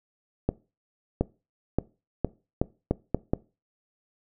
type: accelerating click train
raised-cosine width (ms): 2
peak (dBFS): -9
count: 8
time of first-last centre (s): 0.49-3.335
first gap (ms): 720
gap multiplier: 0.8
effects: noise-tail reverb RT60 0.3 s tail -21 dB re dry